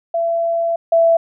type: tone pair in turn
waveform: sine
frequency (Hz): 672 / 665.4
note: E5 / E5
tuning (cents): +33 / +16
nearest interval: unison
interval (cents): 17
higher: first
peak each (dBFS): -15 / -9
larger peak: second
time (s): 0.14-0.76 / 0.92-1.17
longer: first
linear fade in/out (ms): 5
effects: none